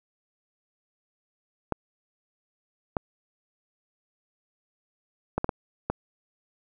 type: clicks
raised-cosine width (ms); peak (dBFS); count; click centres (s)
1; -11; 6; 1.723 / 2.968 / 5.38 / 5.444 / 5.492 / 5.9
effects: none